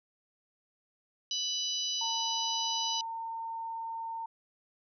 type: harmonic tone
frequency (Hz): 990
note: B5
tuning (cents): +4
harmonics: 3 / 4 / 5 / 6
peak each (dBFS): -35 / -36 / -37 / -38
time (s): 1.31-3.01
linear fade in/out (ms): 2
type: tone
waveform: sine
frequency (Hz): 909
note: A#5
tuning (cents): -44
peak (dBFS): -35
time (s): 2.01-4.26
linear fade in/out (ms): 5
effects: none